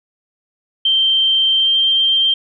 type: tone with pitch glide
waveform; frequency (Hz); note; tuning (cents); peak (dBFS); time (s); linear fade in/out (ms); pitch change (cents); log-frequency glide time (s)
sine; 3136 to 3156; G7 to G7; 0 to +11; -11; 0.85-2.34; 5; +11; 1.58-1.76
effects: none